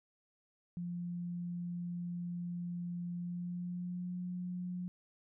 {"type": "tone with pitch glide", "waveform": "sine", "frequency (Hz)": [174.61, 179.42], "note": ["F3", "F3"], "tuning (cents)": [0, 47], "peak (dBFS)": -37, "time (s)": [0.77, 4.88], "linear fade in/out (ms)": 0, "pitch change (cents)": 47, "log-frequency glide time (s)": [3.14, 4.17], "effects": []}